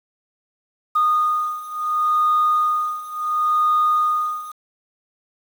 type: beating tone pair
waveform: sine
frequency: 1230 / 1230.71 Hz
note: D#6 / D#6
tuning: -20 / -19 cents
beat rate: 0.71 Hz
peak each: -20 / -18 dBFS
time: 0.95-4.52 s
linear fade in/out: 10 ms
effects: tanh soft clip ceiling -10 dBFS + 7-bit